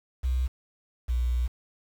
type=tone pair in turn; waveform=sine; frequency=63.4 / 60.58 Hz; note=B1 / B1; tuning=+46 / -33 cents; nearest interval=minor second; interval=79 cents; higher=first; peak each=-22 dBFS; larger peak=neither; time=0.23-0.48 / 1.08-1.48 s; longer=second; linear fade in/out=20 ms; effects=tanh soft clip ceiling -19 dBFS + 8-bit